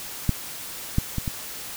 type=clicks; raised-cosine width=5 ms; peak=-7 / -7 / -13 / -14 dBFS; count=4; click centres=0.293 / 0.984 / 1.183 / 1.278 s; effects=white hiss -36 dBFS RMS until 1.76 s